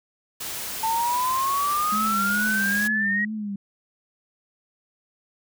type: noise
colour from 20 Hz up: white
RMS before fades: -32 dBFS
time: 0.4-2.88 s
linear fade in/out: 10 ms
type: exponential sweep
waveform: sine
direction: up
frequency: 885 to 1908 Hz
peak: -21 dBFS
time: 0.83-3.25 s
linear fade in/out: 5 ms
type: tone with vibrato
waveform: sine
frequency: 207.7 Hz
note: G#3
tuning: in tune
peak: -27 dBFS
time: 1.92-3.56 s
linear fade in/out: 5 ms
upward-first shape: triangle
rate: 2.3 Hz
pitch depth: 94 cents each way
effects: none